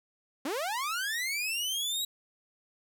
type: linear sweep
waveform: sawtooth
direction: up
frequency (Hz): 246.9 to 3880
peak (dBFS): -27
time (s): 0.45-2.05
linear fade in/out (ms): 5
effects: none